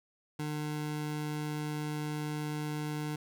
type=tone; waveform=25% pulse; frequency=150.7 Hz; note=D3; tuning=45 cents sharp; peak=-30 dBFS; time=0.39-3.16 s; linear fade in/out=5 ms; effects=none